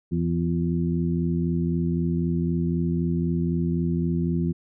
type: harmonic tone with a mistuned harmonic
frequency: 83.9 Hz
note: E2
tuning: 31 cents sharp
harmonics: 1 / 2 / 3 / 4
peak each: -30 / -23 / -29 / -31 dBFS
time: 0.11-4.53 s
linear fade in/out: 20 ms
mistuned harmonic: 4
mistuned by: +49 cents
effects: none